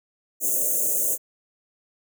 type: band-stop noise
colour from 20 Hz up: white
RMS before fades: -23 dBFS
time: 0.4-1.18 s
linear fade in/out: 50 ms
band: 640 to 6300 Hz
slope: 96 dB/octave
effects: high-pass 400 Hz 12 dB/octave